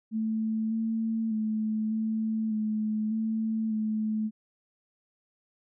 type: tone with pitch steps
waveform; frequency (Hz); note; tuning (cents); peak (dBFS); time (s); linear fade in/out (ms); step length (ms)
sine; 220.2 / 224.1 / 217 / 220.2 / 215.2 / 221.2 / 216.5; A3 / A3 / A3 / A3 / A3 / A3 / A3; +2 / +32 / -24 / +2 / -38 / +9 / -28; -26; 0.11-4.31; 50; 600
effects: none